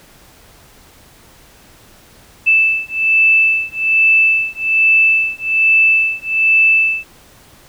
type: beating tone pair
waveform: sine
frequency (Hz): 2637 / 2638.2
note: E7 / E7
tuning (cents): 0 / +1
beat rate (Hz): 1.2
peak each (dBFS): -13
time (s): 2.46-7.05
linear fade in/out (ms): 20
effects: pink hiss -45 dBFS RMS until 7.68 s